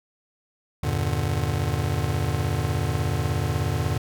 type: chord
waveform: square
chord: E half-diminished seventh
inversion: none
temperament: just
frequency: 82.41 / 98.89 / 118.67 / 148.33 Hz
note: E2 / G2 / Bb2 / D3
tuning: 0 / +16 / +31 / +18 cents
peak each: -29 dBFS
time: 0.83-3.98 s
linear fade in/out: 5 ms
effects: none